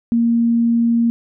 sine tone, 233.1 Hz, A#3, in tune, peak -12 dBFS, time 0.12-1.1 s, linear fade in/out 0 ms, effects none

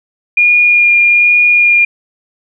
sine tone with vibrato, 2423 Hz, D#7, 47 cents flat, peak -5 dBFS, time 0.37-1.85 s, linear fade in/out 5 ms, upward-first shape sine, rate 1.2 Hz, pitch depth 10 cents each way, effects none

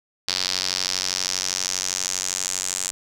sawtooth tone with band-pass filter sweep, 92.5 Hz, F#2, in tune, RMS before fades -26 dBFS, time 0.28-2.91 s, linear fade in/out 0 ms, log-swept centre 4700 to 7400 Hz, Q 3.5, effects none

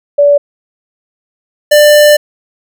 sine / square tone pair in turn, 576 / 593.9 Hz, D5 / D5, -34 / +19 cents, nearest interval minor second, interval 53 cents, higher second, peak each -3 dBFS, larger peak neither, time 0.18-0.38 / 1.71-2.17 s, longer second, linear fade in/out 10 ms, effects none

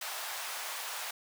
pink high-pass noise, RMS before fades -39 dBFS, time 0.01-1.11 s, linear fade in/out 5 ms, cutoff 710 Hz, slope 24 dB/octave, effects none

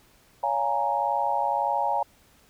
sine chord, Bb minor seventh, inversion first, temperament equal with one note detuned, 565.4 / 698.5 / 830.6 / 932.3 Hz, Db5 / F5 / Ab5 / Bb5, +34 / 0 / 0 / 0 cents, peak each -31 / -30 / -26 / -27 dBFS, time 0.43-2.03 s, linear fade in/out 5 ms, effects pink hiss -59 dBFS RMS until 2.49 s

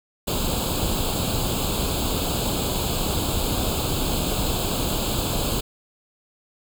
pink noise with comb filter, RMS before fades -24 dBFS, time 0.27-5.61 s, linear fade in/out 10 ms, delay 0.26 ms, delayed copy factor +0.9, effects none

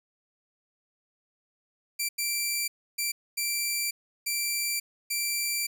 10% pulse tone bursts at uneven times, 2349 Hz, D7, in tune, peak -18 dBFS, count 6, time 1.99-2.09 / 2.18-2.68 / 2.98-3.12 / 3.37-3.91 / 4.26-4.8 / 5.1-5.67 s, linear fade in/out 10 ms, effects none

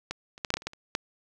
clicks, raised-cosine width 0.2 ms, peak -15 / -29 / -13 / -10 / -6 / -17 / -29 / -14 / -29 / -9 dBFS, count 10, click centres 0.11 / 0.379 / 0.448 / 0.504 / 0.54 / 0.57 / 0.621 / 0.67 / 0.734 / 0.951 s, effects none

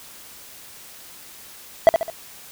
triangle tone with echo, 659.3 Hz, E5, in tune, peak -4 dBFS, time 1.87-1.89 s, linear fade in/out 0 ms, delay 70 ms, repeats 3, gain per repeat -7 dB, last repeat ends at 2.1 s, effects white hiss -43 dBFS RMS until 2.51 s

